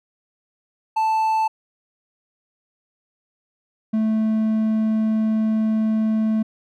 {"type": "tone pair in turn", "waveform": "triangle", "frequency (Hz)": [880, 218.9], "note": ["A5", "A3"], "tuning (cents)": [0, -9], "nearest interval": "2 octaves", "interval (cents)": 2409, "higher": "first", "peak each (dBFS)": -15, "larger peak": "neither", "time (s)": [[0.96, 1.48], [3.93, 6.43]], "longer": "second", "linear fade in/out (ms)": 10, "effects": []}